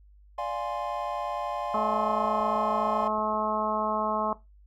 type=chord; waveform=triangle; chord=D half-diminished seventh; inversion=none; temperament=equal; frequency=587.3 / 698.5 / 830.6 / 1046.5 Hz; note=D5 / F5 / Ab5 / C6; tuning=0 / 0 / 0 / 0 cents; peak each=-33 dBFS; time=0.38-3.08 s; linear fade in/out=5 ms
type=harmonic tone; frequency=214.9 Hz; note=A3; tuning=41 cents flat; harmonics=1 / 2 / 3 / 4 / 5 / 6; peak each=-34 / -37 / -31 / -33 / -29 / -36 dBFS; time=1.74-4.33 s; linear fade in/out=2 ms
type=click train; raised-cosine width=2 ms; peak=-36 dBFS; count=11; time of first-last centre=1.78-3.34 s; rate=6.41 Hz
effects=noise-tail reverb RT60 0.2 s tail -17 dB re dry + added 50 Hz sine -52 dBFS peak until 4.66 s